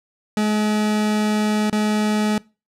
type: tone with dropouts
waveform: 40% pulse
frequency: 212.2 Hz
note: G#3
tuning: 38 cents sharp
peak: -16 dBFS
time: 0.37-2.38 s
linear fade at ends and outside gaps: 2 ms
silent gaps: 1.699-1.727 s
effects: noise-tail reverb RT60 0.3 s tail -23 dB re dry + low-pass 10000 Hz 12 dB/octave